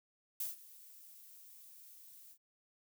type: noise with ADSR envelope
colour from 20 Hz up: violet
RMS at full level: -37 dBFS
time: 0.4-2.38 s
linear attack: 5 ms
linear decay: 150 ms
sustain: -20 dB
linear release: 71 ms
effects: none